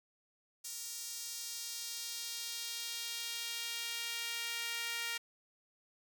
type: tone with high-pass filter sweep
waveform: sawtooth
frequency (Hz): 466.2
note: A#4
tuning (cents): 0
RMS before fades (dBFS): -41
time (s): 0.64-5.18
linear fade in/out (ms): 10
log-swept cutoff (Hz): 6400 to 2100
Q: 1.3
effects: none